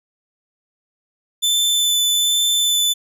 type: tone with vibrato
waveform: sawtooth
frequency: 3520 Hz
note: A7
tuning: in tune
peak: -12 dBFS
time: 1.42-2.94 s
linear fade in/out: 20 ms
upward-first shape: sine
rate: 1.2 Hz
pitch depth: 9 cents each way
effects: none